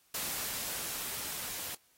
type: noise with level ramp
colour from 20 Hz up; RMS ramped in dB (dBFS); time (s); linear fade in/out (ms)
white; -36 to -40; 0.14-1.75; 5
effects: white hiss -68 dBFS RMS until 1.97 s + AAC 48 kbps